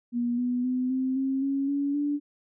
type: tone with pitch steps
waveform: sine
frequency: 240 / 246.6 / 253.4 / 260.4 / 267.5 / 274.9 / 282.5 / 290.2 Hz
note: B3 / B3 / B3 / C4 / C4 / C#4 / C#4 / D4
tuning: -49 / -2 / +45 / -8 / +38 / -14 / +33 / -21 cents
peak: -24 dBFS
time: 0.12-2.2 s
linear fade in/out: 50 ms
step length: 260 ms
effects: none